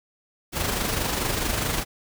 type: noise with amplitude modulation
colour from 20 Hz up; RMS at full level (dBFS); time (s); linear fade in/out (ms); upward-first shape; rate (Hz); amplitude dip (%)
pink; -24; 0.52-1.85; 50; sine; 24.7; 45
effects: none